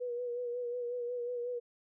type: tone with vibrato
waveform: sine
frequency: 485.7 Hz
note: B4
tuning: 29 cents flat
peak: -34 dBFS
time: 0-1.6 s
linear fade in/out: 20 ms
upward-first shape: sine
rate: 5.5 Hz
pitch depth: 35 cents each way
effects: none